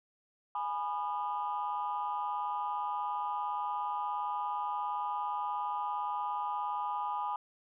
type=chord; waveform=sine; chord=G# minor; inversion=none; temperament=equal with one note detuned; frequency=830.6 / 987.8 / 1218.2 Hz; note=G#5 / B5 / D#6; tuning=0 / 0 / -37 cents; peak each=-35 / -35 / -38 dBFS; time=0.55-7.36 s; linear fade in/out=2 ms; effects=tanh soft clip ceiling -25 dBFS